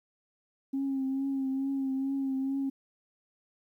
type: tone with vibrato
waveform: sine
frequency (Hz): 269.7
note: C#4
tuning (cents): -47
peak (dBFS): -27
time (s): 0.73-2.7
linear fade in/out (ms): 10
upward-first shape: triangle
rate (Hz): 2.3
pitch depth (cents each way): 36
effects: tanh soft clip ceiling -24 dBFS + 11-bit